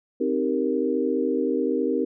sine chord, C minor seventh, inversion none, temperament equal, 261.6 / 311.1 / 392 / 466.2 Hz, C4 / Eb4 / G4 / Bb4, 0 / 0 / 0 / 0 cents, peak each -26 / -27 / -27 / -26 dBFS, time 0.2-2.05 s, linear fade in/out 10 ms, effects none

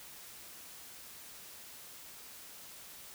silence, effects white hiss -51 dBFS RMS until 3.14 s

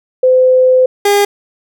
sine / 30% pulse tone pair in turn, 512 / 406.4 Hz, C5 / G#4, -38 / -38 cents, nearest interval major third, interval 400 cents, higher first, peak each -5 dBFS, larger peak neither, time 0.23-0.86 / 1.05-1.25 s, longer first, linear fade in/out 5 ms, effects none

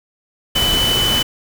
sine tone in noise, 3000 Hz, F#7, 23 cents sharp, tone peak -15 dBFS, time 0.55-1.23 s, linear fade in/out 10 ms, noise pink, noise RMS -20 dBFS, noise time 0.55-1.23 s, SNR +2 dB, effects none

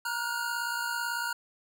square tone cluster, 942 / 1421 / 1479 Hz, A#5 / F6 / F#6, +18 / +30 / -1 cents, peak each -36 / -34 / -37 dBFS, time 0.05-1.33 s, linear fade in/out 5 ms, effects none

